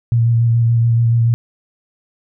sine tone with vibrato, 116.54 Hz, A#2, in tune, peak -10 dBFS, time 0.12-1.34 s, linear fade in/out 0 ms, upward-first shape square, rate 7 Hz, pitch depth 16 cents each way, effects none

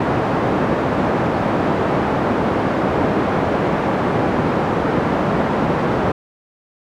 pink band-pass noise, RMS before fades -18 dBFS, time 0-6.12 s, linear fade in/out 5 ms, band 150 to 1100 Hz, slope 12 dB/octave, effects none

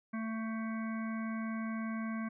harmonic tone with a mistuned harmonic, 222.9 Hz, A3, 23 cents sharp, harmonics 1 / 3 / 5 / 7 / 9 / 10, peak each -35 / -49 / -46 / -48 / -53 / -52 dBFS, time 0.13-2.29 s, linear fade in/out 10 ms, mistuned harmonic 9, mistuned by -21 cents, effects none

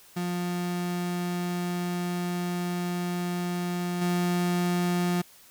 35% pulse tone with level steps, 176.7 Hz, F3, 21 cents sharp, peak -26 / -22 dBFS, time 0.16-5.22 s, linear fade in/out 10 ms, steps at 4.01 s, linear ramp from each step 10 ms, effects white hiss -54 dBFS RMS until 5.5 s

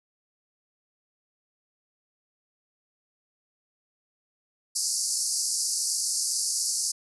pink band-pass noise, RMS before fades -28 dBFS, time 4.75-6.92 s, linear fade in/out 10 ms, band 4600 to 11000 Hz, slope 96 dB/octave, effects none

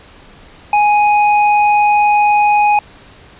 sine tone with hard clipping, 832 Hz, G#5, 3 cents sharp, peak -10 dBFS, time 0.73-2.79 s, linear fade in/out 2 ms, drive 16 dB, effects pink hiss -41 dBFS RMS until 3.39 s + resampled to 8000 Hz

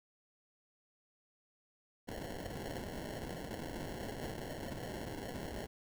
blue noise with sample-and-hold, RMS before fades -43 dBFS, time 2.07-5.67 s, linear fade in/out 20 ms, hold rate 1225 Hz, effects none

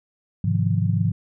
sine chord, F minor seventh, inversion first, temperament just, 104.77 / 130.96 / 157.15 / 174.61 Hz, Ab2 / C3 / Eb3 / F3, +16 / +2 / +18 / 0 cents, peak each -21 / -26 / -25 / -24 dBFS, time 0.44-1.12 s, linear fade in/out 5 ms, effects none

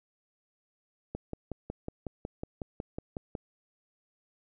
click train, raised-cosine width 2 ms, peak -22 dBFS, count 13, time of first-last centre 1.15-3.352 s, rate 5.45 Hz, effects none

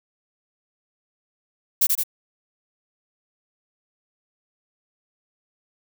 violet noise with echo, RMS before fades -17 dBFS, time 1.81-1.87 s, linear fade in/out 10 ms, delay 83 ms, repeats 2, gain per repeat -3 dB, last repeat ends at 2.036 s, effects none

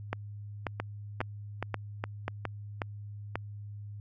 two click trains, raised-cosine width 0.5 ms, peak -17 / -16 dBFS, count 5 / 7, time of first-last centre 0.8-2.453 / 0.13-3.356 s, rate 2.42 / 1.86 Hz, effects added 103 Hz sine -40 dBFS peak until 4 s

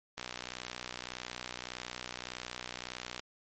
click train, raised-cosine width 0.2 ms, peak -21 dBFS, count 187, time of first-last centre 0.18-3.195 s, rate 61.7 Hz, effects MP3 32 kbps

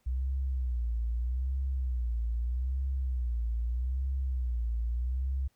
sine tone with vibrato, 61.74 Hz, B1, in tune, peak -28 dBFS, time 0.06-5.48 s, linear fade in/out 10 ms, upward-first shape sine, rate 0.8 Hz, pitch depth 130 cents each way, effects pink hiss -73 dBFS RMS until 5.55 s

